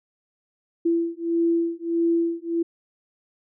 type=beating tone pair; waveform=sine; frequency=335.1 / 336.7 Hz; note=E4 / E4; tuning=+29 / +37 cents; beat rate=1.6 Hz; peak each=-23 dBFS; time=0.85-2.63 s; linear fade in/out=10 ms; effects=none